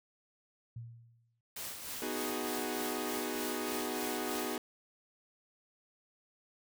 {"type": "tone with exponential decay", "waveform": "sine", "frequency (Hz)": 116.54, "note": "A#2", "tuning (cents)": 0, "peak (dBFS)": -39, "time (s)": [0.76, 1.41], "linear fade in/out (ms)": 5, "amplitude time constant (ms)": 140}
{"type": "noise with tremolo", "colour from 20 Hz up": "white", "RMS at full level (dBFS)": -41, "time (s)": [1.56, 4.56], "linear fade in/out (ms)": 5, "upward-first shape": "sine", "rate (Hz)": 3.3, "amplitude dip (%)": 45}
{"type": "chord", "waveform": "sawtooth", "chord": "G# minor seventh", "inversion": "first", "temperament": "equal", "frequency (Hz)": [246.9, 311.1, 370, 415.3], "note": ["B3", "D#4", "F#4", "G#4"], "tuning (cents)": [0, 0, 0, 0], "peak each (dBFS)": -37, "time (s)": [2.02, 4.58], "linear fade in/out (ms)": 2}
{"effects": []}